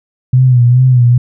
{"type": "tone with vibrato", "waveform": "sine", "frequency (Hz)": 124.9, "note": "B2", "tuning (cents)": 20, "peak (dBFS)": -4, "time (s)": [0.33, 1.18], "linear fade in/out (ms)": 5, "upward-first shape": "sine", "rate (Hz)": 2.4, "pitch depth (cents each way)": 66, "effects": []}